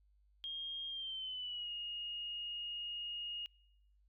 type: tone with pitch glide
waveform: sine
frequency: 3231 to 2862 Hz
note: G#7 to F7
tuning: -48 to +42 cents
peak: -40 dBFS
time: 0.44-3.46 s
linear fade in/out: 0 ms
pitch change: -210 cents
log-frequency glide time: 0.88-1.71 s
effects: noise-tail reverb RT60 0.9 s tail -26 dB re dry + added 50 Hz sine -67 dBFS peak until 4.08 s